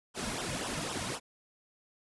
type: noise with flanger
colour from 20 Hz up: pink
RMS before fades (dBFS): -36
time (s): 0.14-1.2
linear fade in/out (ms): 50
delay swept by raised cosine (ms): 0.44 to 2.64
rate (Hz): 3.9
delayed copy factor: -0.85
effects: resampled to 24000 Hz